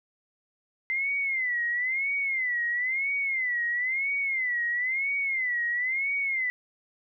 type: tone with vibrato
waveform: sine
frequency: 2060 Hz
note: C7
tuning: 28 cents flat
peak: -25 dBFS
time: 0.9-6.5 s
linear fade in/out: 0 ms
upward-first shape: sine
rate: 1 Hz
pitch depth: 150 cents each way
effects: none